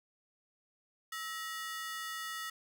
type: ring-modulated tone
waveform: sawtooth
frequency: 1600 Hz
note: G6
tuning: 35 cents sharp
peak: -32 dBFS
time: 1.12-2.5 s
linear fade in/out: 5 ms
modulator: 297 Hz
effects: none